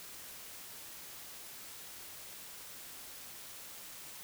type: silence
effects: white hiss -49 dBFS RMS until 4.23 s